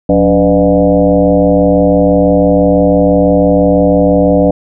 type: tone with frequency modulation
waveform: sine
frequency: 392 Hz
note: G4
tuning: in tune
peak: -5 dBFS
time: 0.09-4.51 s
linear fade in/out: 5 ms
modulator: 106 Hz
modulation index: 2.5
effects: none